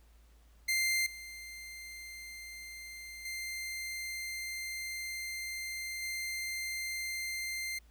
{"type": "tone with level steps", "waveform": "sawtooth", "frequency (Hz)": 2093, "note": "C7", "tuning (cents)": 0, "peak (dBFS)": [-25, -41, -34, -32], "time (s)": [0.68, 7.79], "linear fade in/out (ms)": 10, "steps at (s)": [1.06, 3.25, 6.02], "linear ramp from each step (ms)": 5, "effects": ["added 56 Hz sine -58 dBFS peak until 7.9 s", "pink hiss -69 dBFS RMS until 7.9 s"]}